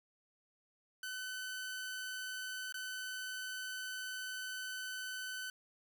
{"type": "tone with dropouts", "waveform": "sawtooth", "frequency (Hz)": 1513, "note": "F#6", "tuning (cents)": 38, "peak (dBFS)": -37, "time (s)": [1.03, 5.5], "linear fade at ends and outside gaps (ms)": 2, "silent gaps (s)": [2.724, 2.742], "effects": []}